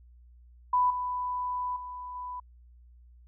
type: tone with level steps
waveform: sine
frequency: 994 Hz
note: B5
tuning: 11 cents sharp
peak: -21 / -29 / -37 / -35 dBFS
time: 0.73-2.4 s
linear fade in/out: 5 ms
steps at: 0.9 / 1.76 / 2.15 s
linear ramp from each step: 5 ms
effects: added 60 Hz sine -52 dBFS peak until 3.27 s